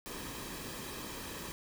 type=noise with comb filter; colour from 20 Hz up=pink; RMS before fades=-43 dBFS; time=0.06-1.52 s; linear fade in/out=0 ms; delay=1.4 ms; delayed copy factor=-0.5; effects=none